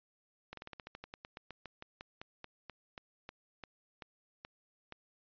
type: slowing click train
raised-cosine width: 0.3 ms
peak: -29 dBFS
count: 25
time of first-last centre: 0.53-4.923 s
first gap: 43 ms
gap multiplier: 1.11
effects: resampled to 11025 Hz